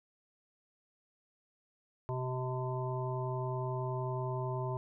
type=harmonic tone; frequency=127.8 Hz; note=C3; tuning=40 cents flat; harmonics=1 / 3 / 5 / 7 / 8; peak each=-35 / -40 / -42 / -43 / -44 dBFS; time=2.09-4.77 s; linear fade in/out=0 ms; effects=none